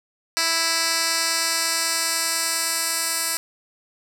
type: tone with band-pass filter sweep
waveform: 10% pulse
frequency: 329.6 Hz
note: E4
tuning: in tune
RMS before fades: -23 dBFS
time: 0.37-3.37 s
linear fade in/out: 0 ms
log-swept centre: 5500 to 9400 Hz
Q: 1.1
effects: none